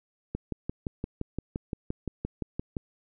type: click train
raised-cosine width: 3 ms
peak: -18 dBFS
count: 15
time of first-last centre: 0.35-2.768 s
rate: 5.79 Hz
effects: none